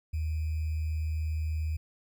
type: tone with sample-and-hold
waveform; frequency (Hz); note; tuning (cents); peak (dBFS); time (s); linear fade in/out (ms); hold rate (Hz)
sine; 78.4; D#2; +14; -28; 0.13-1.77; 10; 2450
effects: none